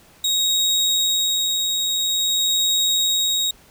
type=tone with tremolo; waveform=30% pulse; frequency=3778 Hz; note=A#7; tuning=22 cents sharp; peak=-14 dBFS; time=0.24-3.51 s; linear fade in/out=5 ms; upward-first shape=sine; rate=0.49 Hz; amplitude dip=30%; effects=pink hiss -51 dBFS RMS until 3.7 s